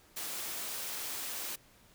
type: high-pass noise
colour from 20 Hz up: white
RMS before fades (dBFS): -39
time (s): 0.16-1.56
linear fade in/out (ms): 10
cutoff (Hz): 230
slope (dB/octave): 12
effects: pink hiss -62 dBFS RMS until 1.94 s